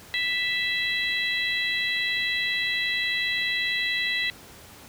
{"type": "harmonic tone", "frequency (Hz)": 659.3, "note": "E5", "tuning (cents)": 0, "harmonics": [3, 4, 5, 6], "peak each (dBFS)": [-26, -32, -32, -30], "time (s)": [0.14, 4.3], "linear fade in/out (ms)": 0, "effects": ["pink hiss -47 dBFS RMS until 4.88 s", "high-pass 60 Hz 12 dB/octave"]}